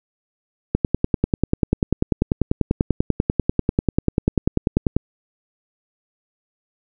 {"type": "click train", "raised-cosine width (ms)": 3, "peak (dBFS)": -3, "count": 44, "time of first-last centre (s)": [0.75, 4.966], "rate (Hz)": 10.2, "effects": []}